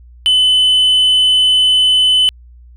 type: tone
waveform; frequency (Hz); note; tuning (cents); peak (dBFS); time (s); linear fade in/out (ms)
sine; 3020; F#7; +35; -5; 0.26-2.29; 0
effects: tanh soft clip ceiling -7 dBFS + added 60 Hz sine -37 dBFS peak until 2.76 s